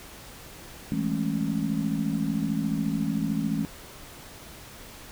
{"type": "chord", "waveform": "sine", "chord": "A major seventh", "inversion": "second", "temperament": "just", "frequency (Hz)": [165, 206.2, 220, 275], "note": ["E3", "G#3", "A3", "C#4"], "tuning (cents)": [2, -12, 0, -14], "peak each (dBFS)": -30, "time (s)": [0.92, 3.65], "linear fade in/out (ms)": 0, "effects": ["pink hiss -45 dBFS RMS until 5.11 s"]}